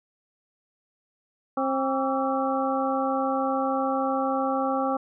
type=harmonic tone with a mistuned harmonic; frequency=266.7 Hz; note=C4; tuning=33 cents sharp; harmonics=1 / 2 / 3 / 4 / 5; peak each=-28 / -28 / -28 / -31 / -33 dBFS; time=1.57-4.97 s; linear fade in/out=5 ms; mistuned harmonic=4; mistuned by=+120 cents; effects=none